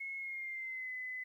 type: tone with pitch glide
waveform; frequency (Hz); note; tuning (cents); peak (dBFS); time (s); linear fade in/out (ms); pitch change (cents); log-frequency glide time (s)
sine; 2175 to 2018; C#7 to B6; -33 to +37; -39; 0-1.24; 10; -130; 0.17-0.93
effects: 12-bit